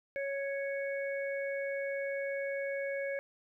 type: harmonic tone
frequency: 554.4 Hz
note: C#5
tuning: in tune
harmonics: 1 / 3 / 4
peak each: -34 / -42 / -42 dBFS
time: 0.16-3.19 s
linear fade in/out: 0 ms
effects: 12-bit